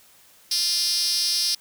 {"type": "tone with high-pass filter", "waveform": "5% pulse", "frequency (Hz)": 349.2, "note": "F4", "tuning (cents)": 0, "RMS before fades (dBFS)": -23, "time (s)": [0.51, 1.55], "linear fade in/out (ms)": 5, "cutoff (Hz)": 5300, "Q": 5.5, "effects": ["white hiss -54 dBFS RMS until 1.6 s"]}